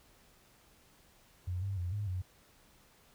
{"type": "tone with pitch steps", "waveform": "sine", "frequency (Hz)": [90.3, 98.2, 88.5, 103.3, 91.7], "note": ["F#2", "G2", "F2", "G#2", "F#2"], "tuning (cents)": [-42, 4, 23, -9, -15], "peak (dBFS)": -33, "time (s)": [1.47, 2.22], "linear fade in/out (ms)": 10, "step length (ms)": 150, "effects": ["pink hiss -64 dBFS RMS until 3.14 s"]}